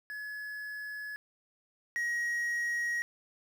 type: tone pair in turn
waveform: triangle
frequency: 1700 / 1894.3 Hz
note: G#6 / A#6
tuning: +40 / +27 cents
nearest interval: major second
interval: 187 cents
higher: second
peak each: -36 / -28 dBFS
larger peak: second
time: 0.1-1.16 / 1.96-3.02 s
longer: neither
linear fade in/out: 0 ms
effects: 9-bit